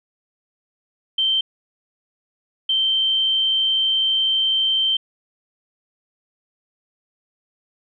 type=tone pair in turn; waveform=sine; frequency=3122 / 3122 Hz; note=G7 / G7; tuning=-8 / -8 cents; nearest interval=unison; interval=0 cents; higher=neither; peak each=-16 dBFS; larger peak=neither; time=1.18-1.41 / 2.69-4.97 s; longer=second; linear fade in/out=5 ms; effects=none